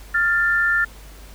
sine tone pair together, 1400 / 1775.1 Hz, F6 / A6, +4 / +15 cents, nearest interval major third, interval 411 cents, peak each -19 / -18 dBFS, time 0.14-0.85 s, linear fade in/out 10 ms, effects added 50 Hz sine -39 dBFS peak until 1.34 s + pink hiss -46 dBFS RMS until 1.34 s

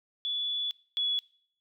sine tone pair in turn, 3433 / 3392 Hz, A7 / G#7, -43 / +36 cents, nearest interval unison, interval 21 cents, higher first, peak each -29 / -26 dBFS, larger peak second, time 0.25-0.71 / 0.97-1.19 s, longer first, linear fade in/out 0 ms, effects noise-tail reverb RT60 0.6 s tail -22 dB re dry

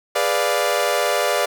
sawtooth chord, G# diminished seventh, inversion none, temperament equal, 415.3 / 493.9 / 587.3 / 698.5 Hz, G#4 / B4 / D5 / F5, 0 / 0 / 0 / 0 cents, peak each -22 / -20 / -17 / -20 dBFS, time 0.15-1.46 s, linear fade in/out 10 ms, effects none

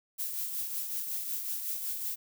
violet noise with tremolo, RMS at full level -33 dBFS, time 0.18-2.16 s, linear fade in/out 20 ms, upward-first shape triangle, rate 5.4 Hz, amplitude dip 50%, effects none

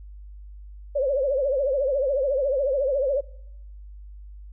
sine tone with vibrato, 546 Hz, C#5, 26 cents flat, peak -20 dBFS, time 0.95-3.21 s, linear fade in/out 10 ms, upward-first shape triangle, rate 14 Hz, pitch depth 150 cents each way, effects noise-tail reverb RT60 0.8 s tail -23 dB re dry + added 50 Hz sine -39 dBFS peak until 4.52 s

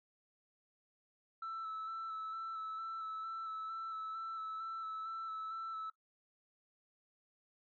sine tone with vibrato, 1318.5 Hz, E6, in tune, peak -38 dBFS, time 1.42-5.9 s, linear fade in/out 5 ms, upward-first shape square, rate 2.2 Hz, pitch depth 16 cents each way, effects noise-tail reverb RT60 0.1 s tail -18 dB re dry + tanh soft clip ceiling -38 dBFS

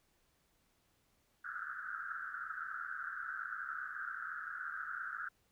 white band-pass noise, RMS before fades -43 dBFS, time 1.44-5.29 s, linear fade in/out 10 ms, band 1300 to 1600 Hz, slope 96 dB/octave, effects pink hiss -75 dBFS RMS until 5.51 s

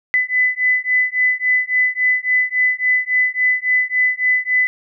sine beating tone pair, 2003 / 2006.6 Hz, B6 / B6, +24 / +27 cents, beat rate 3.6 Hz, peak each -17 dBFS, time 0.14-4.67 s, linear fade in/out 0 ms, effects none

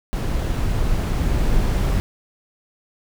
brown noise with level ramp, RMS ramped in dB -21 to -18 dBFS, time 0.13-2 s, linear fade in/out 0 ms, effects none

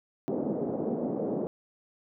pink band-pass noise, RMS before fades -31 dBFS, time 0.28-1.47 s, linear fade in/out 0 ms, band 190 to 580 Hz, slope 24 dB/octave, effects none

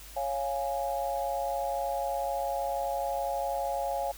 sine chord, Db major, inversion none, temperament equal, 554.4 / 698.5 / 830.6 Hz, Db5 / F5 / Ab5, 0 / 0 / 0 cents, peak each -33 dBFS, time 0.16-4.12 s, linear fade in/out 10 ms, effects added 50 Hz sine -48 dBFS peak until 4.17 s + white hiss -49 dBFS RMS until 4.17 s

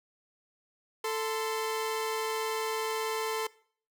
sawtooth tone pair together, 441.7 / 1036.7 Hz, A4 / C6, +7 / -16 cents, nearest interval octave + minor third, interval 1477 cents, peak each -27 / -33 dBFS, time 1.04-3.47 s, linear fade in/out 5 ms, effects noise-tail reverb RT60 0.5 s tail -21 dB re dry

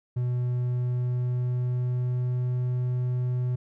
triangle tone with pitch glide, 123.47 to 124.76 Hz, B2 to B2, 0 to +18 cents, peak -22 dBFS, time 0.16-3.56 s, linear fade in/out 10 ms, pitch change +18 cents, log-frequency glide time 0.47-2.56 s, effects none

